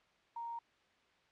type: tone with quantisation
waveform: sine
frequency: 932.3 Hz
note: A#5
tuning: in tune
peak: -40 dBFS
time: 0.36-0.59 s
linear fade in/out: 5 ms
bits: 10
effects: white hiss -70 dBFS RMS until 1.31 s + low-pass 3000 Hz 12 dB/octave